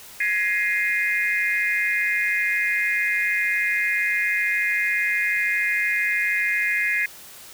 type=tone cluster; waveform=sine; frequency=1674 / 1912 / 2099 / 2474 Hz; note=G#6 / A#6 / C7 / D#7; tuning=+13 / +43 / +5 / -10 cents; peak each=-25 / -28 / -23 / -27 dBFS; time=0.2-7.06 s; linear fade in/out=5 ms; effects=white hiss -43 dBFS RMS until 7.53 s